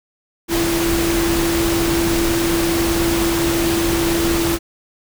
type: tone in noise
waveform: sine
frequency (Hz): 336.1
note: E4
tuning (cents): +34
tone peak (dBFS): -17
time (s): 0.48-4.59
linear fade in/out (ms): 50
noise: pink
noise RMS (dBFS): -21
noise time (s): 0.48-4.59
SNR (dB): +1
effects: none